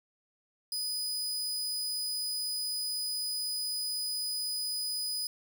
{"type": "tone", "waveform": "sawtooth", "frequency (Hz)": 4978, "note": "D#8", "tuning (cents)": 0, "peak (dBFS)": -29, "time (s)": [0.72, 5.27], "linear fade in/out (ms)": 2, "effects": []}